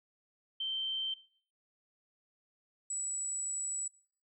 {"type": "tone pair in turn", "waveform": "sine", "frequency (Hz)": [3118, 7857], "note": ["G7", "B8"], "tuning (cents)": [-10, -10], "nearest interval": "octave + major third", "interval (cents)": 1600, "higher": "second", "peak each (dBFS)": [-33, -34], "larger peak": "first", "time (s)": [[0.6, 1.14], [2.9, 3.88]], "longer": "second", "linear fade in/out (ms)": 5, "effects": ["noise-tail reverb RT60 0.5 s tail -21 dB re dry"]}